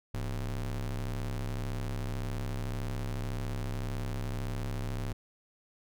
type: ring-modulated tone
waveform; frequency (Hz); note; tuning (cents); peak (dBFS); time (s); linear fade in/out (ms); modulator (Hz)
square; 67.8; C#2; -38; -30; 0.14-5.13; 5; 36.9
effects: none